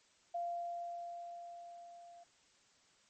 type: tone with level ramp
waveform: sine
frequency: 692 Hz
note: F5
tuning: 16 cents flat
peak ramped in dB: -35 to -54 dBFS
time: 0.34-2.24 s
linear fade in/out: 10 ms
effects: white hiss -69 dBFS RMS until 3.09 s + MP3 32 kbps